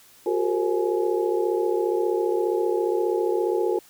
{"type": "tone cluster", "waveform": "sine", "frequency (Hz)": [359.2, 394.1, 456.1, 523, 843], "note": ["F4", "G4", "A#4", "C5", "G#5"], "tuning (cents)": [49, 9, -38, -1, 26], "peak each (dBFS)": [-24, -28, -25, -32, -32], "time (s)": [0.26, 3.79], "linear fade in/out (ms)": 5, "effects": ["white hiss -53 dBFS RMS until 3.89 s"]}